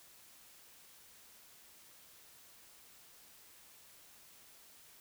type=silence; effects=white hiss -60 dBFS RMS until 5 s